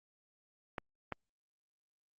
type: clicks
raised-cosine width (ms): 0.5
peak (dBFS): -22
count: 2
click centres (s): 0.782 / 1.123
effects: Opus 48 kbps